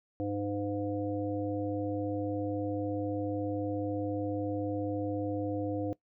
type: harmonic tone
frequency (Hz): 101.9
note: G#2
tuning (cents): -32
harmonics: 1 / 3 / 5 / 7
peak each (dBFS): -38 / -33 / -36 / -43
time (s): 0.2-5.93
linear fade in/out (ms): 0
effects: noise-tail reverb RT60 0.1 s tail -19 dB re dry